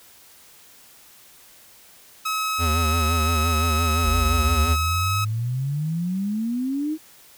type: tone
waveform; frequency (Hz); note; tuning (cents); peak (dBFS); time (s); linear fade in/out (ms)
sawtooth; 1282; E6; -49; -19; 2.25-5.25; 10
type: tone with vibrato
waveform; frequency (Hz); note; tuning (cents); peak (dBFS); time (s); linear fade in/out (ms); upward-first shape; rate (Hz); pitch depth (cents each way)
square; 80.4; E2; -43; -21; 2.58-4.77; 50; sine; 5.8; 88
type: exponential sweep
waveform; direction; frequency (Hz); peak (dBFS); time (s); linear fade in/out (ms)
sine; up; 47.96 to 319.8; -22; 4.02-6.98; 50
effects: white hiss -50 dBFS RMS until 7.37 s